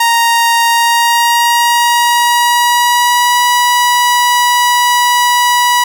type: tone with pitch glide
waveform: sawtooth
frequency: 932.3 to 974.7 Hz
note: A#5 to B5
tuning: 0 to -23 cents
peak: -4 dBFS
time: 0-5.84 s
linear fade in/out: 5 ms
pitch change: +77 cents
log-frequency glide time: 0.65-3.42 s
effects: none